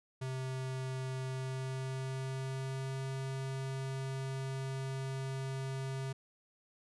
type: tone with pitch glide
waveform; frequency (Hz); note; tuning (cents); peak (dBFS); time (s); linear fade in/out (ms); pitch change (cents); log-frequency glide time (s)
square; 130.81 to 133.71; C3 to C3; 0 to +38; -37; 0.21-6.13; 10; +38; 1.26-3.01
effects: resampled to 24000 Hz